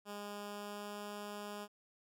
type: tone with pitch glide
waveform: 10% pulse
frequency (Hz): 205.1 to 206.4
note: G#3 to G#3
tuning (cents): -21 to -10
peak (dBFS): -35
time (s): 0.05-1.68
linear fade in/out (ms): 50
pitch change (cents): +11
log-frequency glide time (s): 0.44-1.06
effects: none